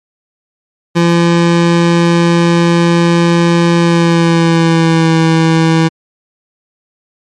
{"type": "tone with pitch glide", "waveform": "25% pulse", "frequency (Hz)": [170.4, 162.61], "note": ["F3", "E3"], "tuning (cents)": [-42, -23], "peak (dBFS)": -3, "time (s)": [0.95, 5.89], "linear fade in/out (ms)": 20, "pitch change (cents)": -81, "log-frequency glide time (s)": [3.78, 5.15], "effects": ["low-pass 6000 Hz 12 dB/octave", "MP3 64 kbps"]}